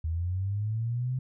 sine linear sweep, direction up, 78.3 to 130.81 Hz, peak -27 dBFS, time 0.04-1.19 s, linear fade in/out 5 ms, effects none

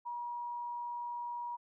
sine tone, 958 Hz, A#5, 47 cents sharp, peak -37 dBFS, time 0.05-1.57 s, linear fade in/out 20 ms, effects none

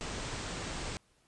pink low-pass noise, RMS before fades -39 dBFS, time 0.01-0.97 s, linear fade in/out 0 ms, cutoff 8700 Hz, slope 96 dB/octave, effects pink hiss -69 dBFS RMS until 1.27 s + resampled to 24000 Hz

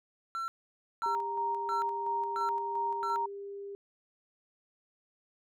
triangle tone bursts, 1351 Hz, E6, 42 cents sharp, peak -31 dBFS, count 5, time 0.35-3.16 s, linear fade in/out 0 ms, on 130 ms, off 540 ms
sine tone with tremolo, 932.3 Hz, A#5, in tune, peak -29 dBFS, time 1.03-3.26 s, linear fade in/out 5 ms, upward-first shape square, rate 2.9 Hz, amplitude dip 35%
sine tone, 400 Hz, G4, 35 cents sharp, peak -39 dBFS, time 1.06-3.75 s, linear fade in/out 0 ms
effects none

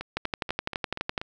two click trains, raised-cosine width 0.3 ms, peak -18 / -11 dBFS, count 6 / 13, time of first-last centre 0.01-1.215 / 0.17-1.178 s, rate 4.15 / 11.9 Hz, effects none

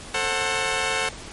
10% pulse chord, F# diminished, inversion first, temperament just, 444 / 532.8 / 740 Hz, A4 / C5 / F#5, +16 / +31 / 0 cents, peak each -19 dBFS, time 0.14-1.09 s, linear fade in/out 5 ms, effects pink hiss -39 dBFS RMS until 1.32 s + MP3 48 kbps

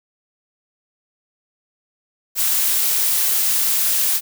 blue noise, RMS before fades -18 dBFS, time 2.35-4.21 s, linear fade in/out 50 ms, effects none

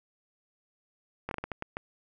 slowing click train, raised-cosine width 0.5 ms, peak -19 dBFS, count 8, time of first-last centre 1.29-1.769 s, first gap 22 ms, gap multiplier 1.37, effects none

